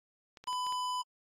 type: clicks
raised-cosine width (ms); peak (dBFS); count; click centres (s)
0.2; -33; 6; 0.372 / 0.44 / 0.473 / 0.529 / 0.667 / 0.724
type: tone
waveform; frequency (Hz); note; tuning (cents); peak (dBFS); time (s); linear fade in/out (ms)
square; 1000; B5; +21; -33; 0.47-1.02; 10
effects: low-pass 9000 Hz 12 dB/octave + AAC 48 kbps